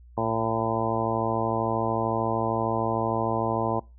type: harmonic tone with a mistuned harmonic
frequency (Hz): 113.2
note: A2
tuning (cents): +50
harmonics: 1 / 2 / 3 / 4 / 5 / 6 / 7 / 8 / 9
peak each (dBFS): -32 / -32 / -32 / -32 / -32 / -32 / -32 / -32 / -32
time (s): 0.17-3.8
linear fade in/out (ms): 10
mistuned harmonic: 9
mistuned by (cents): -19
effects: noise-tail reverb RT60 0.3 s tail -24 dB re dry + added 60 Hz sine -47 dBFS peak until 3.98 s